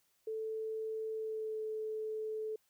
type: tone with pitch glide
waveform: sine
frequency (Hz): 440 to 434.9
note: A4 to A4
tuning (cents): 0 to -20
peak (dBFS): -36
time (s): 0.27-2.56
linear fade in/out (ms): 5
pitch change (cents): -20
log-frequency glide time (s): 1.13-1.62
effects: white hiss -75 dBFS RMS until 2.69 s